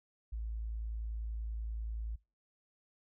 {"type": "tone", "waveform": "sine", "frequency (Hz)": 55.2, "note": "A1", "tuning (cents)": 6, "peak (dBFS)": -36, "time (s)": [0.32, 2.16], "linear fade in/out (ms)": 10, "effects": ["noise-tail reverb RT60 0.3 s tail -24 dB re dry"]}